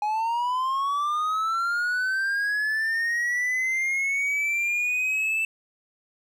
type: linear sweep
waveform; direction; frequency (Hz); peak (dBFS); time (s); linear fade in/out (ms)
triangle; up; 832 to 2653; -21; 0.02-5.45; 2
effects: none